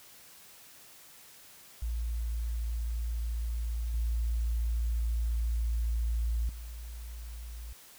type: tone with level steps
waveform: sine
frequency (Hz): 57.2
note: A#1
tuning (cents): -32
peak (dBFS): -30 / -27 / -39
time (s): 1.82-7.73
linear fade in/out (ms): 5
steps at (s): 3.94 / 6.49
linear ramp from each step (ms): 2
effects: white hiss -54 dBFS RMS until 7.98 s